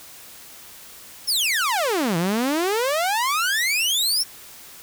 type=exponential two-way sweep; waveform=sawtooth; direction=down then up; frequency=5588 to 160.9 to 5588 Hz; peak=-16 dBFS; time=1.27-4.24 s; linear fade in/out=20 ms; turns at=2.17 s; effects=white hiss -43 dBFS RMS until 4.82 s